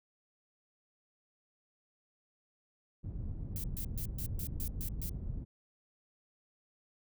pink low-pass noise, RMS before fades -39 dBFS, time 3.03-5.45 s, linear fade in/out 20 ms, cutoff 150 Hz, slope 12 dB/octave
violet noise bursts, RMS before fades -42 dBFS, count 8, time 3.56-5.094 s, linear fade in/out 0 ms, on 78 ms, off 130 ms
effects none

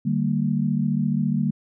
sine tone cluster, 150.1 / 195.6 / 230.2 Hz, D3 / G3 / A#3, +38 / -4 / -22 cents, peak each -24 dBFS, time 0.05-1.51 s, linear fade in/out 10 ms, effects none

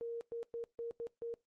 sine tone bursts at uneven times, 466.2 Hz, A#4, in tune, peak -38 dBFS, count 6, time 0.01-0.21 / 0.32-0.43 / 0.54-0.64 / 0.79-0.91 / 1-1.07 / 1.22-1.34 s, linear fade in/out 0 ms, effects noise-tail reverb RT60 0.2 s tail -24 dB re dry + Opus 32 kbps

